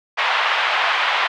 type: band-pass noise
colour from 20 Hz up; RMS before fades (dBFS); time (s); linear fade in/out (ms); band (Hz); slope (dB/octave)
pink; -19; 0.17-1.28; 20; 770 to 3300; 24
effects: none